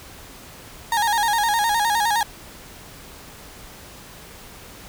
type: tone with vibrato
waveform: 35% pulse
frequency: 875 Hz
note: A5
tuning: 10 cents flat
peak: -16 dBFS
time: 0.92-2.23 s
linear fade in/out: 2 ms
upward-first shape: square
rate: 9.7 Hz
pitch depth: 93 cents each way
effects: pink hiss -42 dBFS RMS until 4.88 s